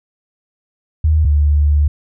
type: tone pair in turn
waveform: sine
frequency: 77.78 / 73.61 Hz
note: D#2 / D2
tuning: 0 / +5 cents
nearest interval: minor second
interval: 95 cents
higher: first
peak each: -9 dBFS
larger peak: neither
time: 1.04-1.25 / 1.25-1.88 s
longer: second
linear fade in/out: 5 ms
effects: none